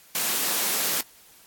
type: high-pass noise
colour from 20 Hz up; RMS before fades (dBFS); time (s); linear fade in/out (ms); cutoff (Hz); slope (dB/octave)
white; -25; 0.15-1.01; 2; 150; 48
effects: white hiss -53 dBFS RMS until 1.46 s + AAC 64 kbps